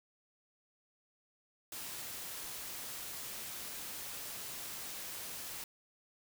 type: noise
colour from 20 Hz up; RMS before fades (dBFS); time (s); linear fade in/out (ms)
white; -44; 1.72-5.64; 2
effects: none